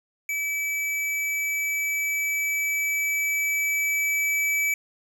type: tone with level ramp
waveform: square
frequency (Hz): 2300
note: D7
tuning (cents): -37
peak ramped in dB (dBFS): -26 to -22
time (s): 0.29-4.74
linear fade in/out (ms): 2
effects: none